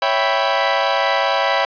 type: chord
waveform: sawtooth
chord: C# half-diminished seventh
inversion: none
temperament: equal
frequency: 554.4 / 659.3 / 784 / 987.8 Hz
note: C#5 / E5 / G5 / B5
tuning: 0 / 0 / 0 / 0 cents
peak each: -17 dBFS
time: 0.02-1.65 s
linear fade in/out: 2 ms
effects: resampled to 11025 Hz + 8-bit